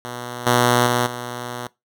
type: tone with level steps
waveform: 5% pulse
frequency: 121.9 Hz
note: B2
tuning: 22 cents flat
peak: -18 / -3 / -6 / -17 dBFS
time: 0.05-1.67 s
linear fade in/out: 0 ms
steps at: 0.46 / 0.86 / 1.06 s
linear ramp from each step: 10 ms
effects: noise-tail reverb RT60 0.2 s tail -21 dB re dry